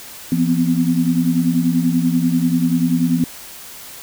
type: tone cluster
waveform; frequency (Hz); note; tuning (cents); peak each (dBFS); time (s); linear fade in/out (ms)
sine; 169.8 / 246.2 / 256.5; F3 / B3 / C4; -48 / -5 / -34; -18; 0.32-3.24; 2
effects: white hiss -36 dBFS RMS until 4.02 s